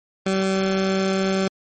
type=tone; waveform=20% pulse; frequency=191.7 Hz; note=G3; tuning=38 cents flat; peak=-14 dBFS; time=0.26-1.48 s; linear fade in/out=5 ms; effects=MP3 32 kbps